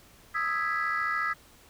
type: chord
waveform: sine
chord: E major seventh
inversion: third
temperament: equal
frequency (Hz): 1244.5 / 1318.5 / 1661.2 / 1975.5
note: D#6 / E6 / G#6 / B6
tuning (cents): 0 / 0 / 0 / 0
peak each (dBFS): -31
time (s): 0.34-1.34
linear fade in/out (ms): 20
effects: tanh soft clip ceiling -20 dBFS + pink hiss -56 dBFS RMS until 1.69 s